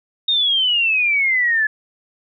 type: exponential sweep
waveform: sine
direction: down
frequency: 3729 to 1705 Hz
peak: -14 dBFS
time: 0.28-1.67 s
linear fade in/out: 5 ms
effects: none